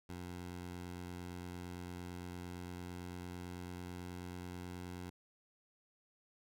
15% pulse tone with pitch glide, 88.8 to 89.47 Hz, F2 to F2, +29 to +42 cents, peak -38 dBFS, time 0.09-5.1 s, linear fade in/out 5 ms, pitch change +13 cents, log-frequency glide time 2.39-4.98 s, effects none

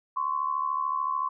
sine tone pair together, 1040 / 1113.6 Hz, C6 / C#6, -11 / +8 cents, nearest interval minor second, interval 119 cents, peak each -28 / -29 dBFS, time 0.16-1.29 s, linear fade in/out 10 ms, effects none

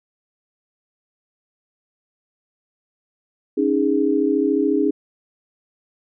sine chord, C# suspended second, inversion none, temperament equal with one note detuned, 277.2 / 311.1 / 412.2 Hz, C#4 / D#4 / G#4, 0 / 0 / -13 cents, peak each -20 dBFS, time 3.57-4.91 s, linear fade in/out 10 ms, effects none

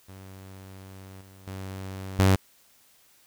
sawtooth tone with level steps, 95.5 Hz, G2, 45 cents flat, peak -39 / -45 / -31 / -13 dBFS, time 0.08-2.36 s, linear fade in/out 10 ms, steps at 1.21 / 1.47 / 2.19 s, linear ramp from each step 2 ms, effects white hiss -60 dBFS RMS until 3.26 s

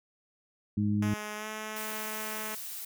harmonic tone, 103.83 Hz, G#2, in tune, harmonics 1 / 2 / 3, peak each -30 / -27 / -36 dBFS, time 0.77-1.14 s, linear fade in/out 5 ms
5% pulse tone with pitch glide, 211.2 to 216 Hz, G#3 to A3, +29 to -32 cents, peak -25 dBFS, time 1.02-2.55 s, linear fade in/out 5 ms, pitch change +39 cents, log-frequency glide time 1.36-1.47 s
blue noise, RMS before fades -40 dBFS, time 1.76-2.85 s, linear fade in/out 5 ms
effects none

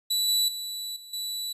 sawtooth tone with level steps, 3951 Hz, B7, in tune, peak -20 / -18 / -29 / -40 / -27 dBFS, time 0.1-1.53 s, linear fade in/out 10 ms, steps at 0.28 / 0.48 / 0.96 / 1.13 s, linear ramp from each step 5 ms, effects resampled to 32000 Hz

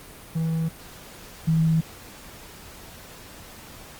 triangle / sine tone pair in turn, 162.4 / 161.28 Hz, E3 / E3, -26 / -38 cents, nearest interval unison, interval 12 cents, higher first, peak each -20 / -17 dBFS, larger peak second, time 0.35-0.69 / 1.47-1.81 s, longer neither, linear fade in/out 10 ms, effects pink hiss -44 dBFS RMS until 3.99 s + Opus 32 kbps

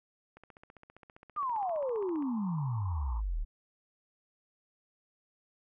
click train, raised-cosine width 0.5 ms, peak -37 dBFS, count 29, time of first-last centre 0.37-2.224 s, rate 15.1 Hz
sine exponential sweep, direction down, 1244.5 to 34.65 Hz, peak -30 dBFS, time 1.36-3.45 s, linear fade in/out 20 ms
white band-pass noise, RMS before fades -47 dBFS, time 1.5-3.22 s, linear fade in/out 50 ms, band 850 to 1100 Hz, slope 96 dB/octave
effects none

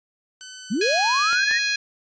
5% pulse tone with pitch glide, 1514 to 1501.8 Hz, F#6 to F#6, +39 to +25 cents, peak -24 dBFS, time 0.41-1.35 s, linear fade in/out 0 ms, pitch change -14 cents, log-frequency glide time 0.57-0.84 s
sine linear sweep, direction up, 170 to 1918 Hz, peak -20 dBFS, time 0.7-1.59 s, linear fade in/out 20 ms
harmonic tone, 830 Hz, G#5, 1 cent flat, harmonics 2 / 3 / 4 / 5 / 6 / 7 / 8, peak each -25 / -25 / -34 / -26 / -36 / -35 / -39 dBFS, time 0.81-1.76 s, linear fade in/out 5 ms
clicks, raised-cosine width 0.3 ms, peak -17 / -17 dBFS, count 2, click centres 1.33 / 1.512 s
effects resampled to 16000 Hz

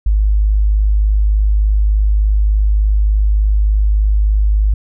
sine tone, 51.7 Hz, G#1, 7 cents flat, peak -9 dBFS, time 0.06-4.74 s, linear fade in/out 5 ms, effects none

